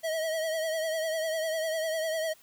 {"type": "tone with vibrato", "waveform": "square", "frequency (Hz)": 640, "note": "D#5", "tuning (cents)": 49, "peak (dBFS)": -29, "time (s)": [0.03, 2.34], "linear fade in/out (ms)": 20, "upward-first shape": "triangle", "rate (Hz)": 10, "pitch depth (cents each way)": 58, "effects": ["white hiss -59 dBFS RMS until 2.42 s"]}